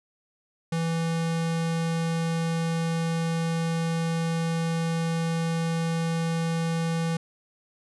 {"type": "tone", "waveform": "square", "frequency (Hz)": 165.1, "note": "E3", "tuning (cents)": 3, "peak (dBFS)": -25, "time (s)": [0.72, 7.17], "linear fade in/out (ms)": 5, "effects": ["resampled to 24000 Hz"]}